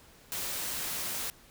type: noise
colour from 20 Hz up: white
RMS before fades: -35 dBFS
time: 0.32-1.3 s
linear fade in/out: 0 ms
effects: pink hiss -57 dBFS RMS until 1.5 s